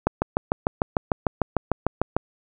click train, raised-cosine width 1 ms, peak -5 dBFS, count 15, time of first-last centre 0.07-2.166 s, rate 6.68 Hz, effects none

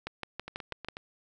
two click trains, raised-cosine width 0.3 ms, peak -24 / -19 dBFS, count 5 / 6, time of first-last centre 0.48-0.969 / 0.07-0.886 s, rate 8.18 / 6.13 Hz, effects none

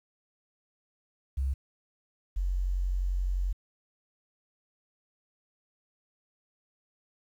sine tone pair in turn, 66.9 / 45.76 Hz, C2 / F#1, +39 / -18 cents, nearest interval perfect fifth, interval 657 cents, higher first, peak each -26 dBFS, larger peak neither, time 1.37-1.54 / 2.36-3.53 s, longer second, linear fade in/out 10 ms, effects 10-bit

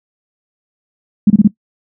sine tone bursts, 207.7 Hz, G#3, in tune, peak -3 dBFS, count 4, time 1.27-1.476 s, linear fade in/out 5 ms, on 32 ms, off 26 ms, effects noise-tail reverb RT60 0.1 s tail -20 dB re dry

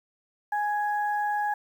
sine tone pair together, 832 / 1664 Hz, G#5 / G#6, +3 / +3 cents, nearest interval octave, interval 1200 cents, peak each -25 / -32 dBFS, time 0.52-1.54 s, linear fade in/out 5 ms, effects 9-bit

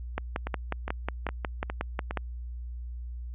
two click trains, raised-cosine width 0.5 ms, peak -14 / -17 dBFS, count 12 / 5, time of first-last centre 0.18-2.173 / 0.47-2.109 s, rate 5.52 / 2.44 Hz, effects added 60 Hz sine -35 dBFS peak until 3.34 s + resampled to 8000 Hz

